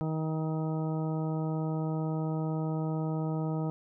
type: harmonic tone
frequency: 157.9 Hz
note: D#3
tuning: 26 cents sharp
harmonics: 1 / 2 / 3 / 4 / 5 / 6 / 8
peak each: -30 / -36 / -40 / -42 / -44 / -46 / -48 dBFS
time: 0.01-3.7 s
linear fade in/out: 0 ms
effects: none